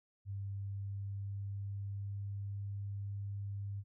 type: tone with pitch glide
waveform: sine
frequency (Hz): 99 to 100.21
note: G2 to G2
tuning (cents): +18 to +39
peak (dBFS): -38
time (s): 0.25-3.84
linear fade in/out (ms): 50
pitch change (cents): +21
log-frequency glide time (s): 0.43-2.53
effects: none